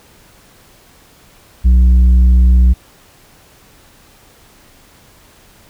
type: tone with tanh clipping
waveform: sine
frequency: 61.74 Hz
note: B1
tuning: in tune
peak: -6 dBFS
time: 1.64-2.74 s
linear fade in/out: 20 ms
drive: 5 dB
effects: pink hiss -46 dBFS RMS until 5.69 s